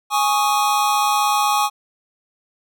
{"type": "chord", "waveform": "square", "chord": "Ab suspended fourth", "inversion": "none", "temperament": "equal", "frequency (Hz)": [830.6, 1108.7, 1244.5], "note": ["Ab5", "Db6", "Eb6"], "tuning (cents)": [0, 0, 0], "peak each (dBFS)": [-19, -21, -24], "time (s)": [0.1, 1.7], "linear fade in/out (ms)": 50, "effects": []}